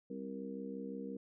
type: harmonic tone with a mistuned harmonic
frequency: 65.8 Hz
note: C2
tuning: 10 cents sharp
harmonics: 3 / 4 / 5 / 6 / 7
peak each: -45 / -45 / -52 / -55 / -46 dBFS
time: 0.1-1.17 s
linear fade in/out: 5 ms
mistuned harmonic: 7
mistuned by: +34 cents
effects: none